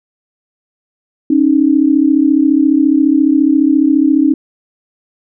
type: tone pair together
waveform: sine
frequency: 274.1 / 308.6 Hz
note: C#4 / D#4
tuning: -19 / -14 cents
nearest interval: major second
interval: 205 cents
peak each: -10 dBFS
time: 1.3-4.34 s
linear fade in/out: 5 ms
effects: none